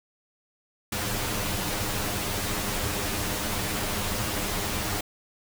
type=noise with comb filter; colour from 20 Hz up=pink; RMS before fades=-29 dBFS; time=0.92-5.01 s; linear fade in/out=5 ms; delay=9.8 ms; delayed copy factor=+0.7; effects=none